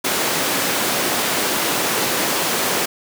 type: high-pass noise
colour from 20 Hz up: pink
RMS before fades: -20 dBFS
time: 0.04-2.86 s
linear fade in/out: 10 ms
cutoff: 270 Hz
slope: 12 dB/octave
effects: none